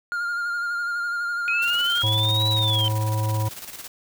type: tone with vibrato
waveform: triangle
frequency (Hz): 1409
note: F6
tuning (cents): +15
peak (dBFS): -22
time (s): 0.12-2.02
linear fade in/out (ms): 0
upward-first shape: sine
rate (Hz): 12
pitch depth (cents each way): 26
type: linear two-way sweep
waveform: sine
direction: up then down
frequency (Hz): 2489 to 3951 to 3069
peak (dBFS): -21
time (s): 1.48-2.88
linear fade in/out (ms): 0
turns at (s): 2.49
type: noise with tremolo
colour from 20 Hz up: white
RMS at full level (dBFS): -36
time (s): 1.62-3.88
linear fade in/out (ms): 2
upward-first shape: square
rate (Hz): 18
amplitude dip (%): 55
type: harmonic tone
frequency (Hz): 108.2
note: A2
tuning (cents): -29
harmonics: 1 / 3 / 5 / 7 / 9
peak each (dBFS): -21 / -37 / -34 / -40 / -31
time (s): 2.03-3.49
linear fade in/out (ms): 10
effects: none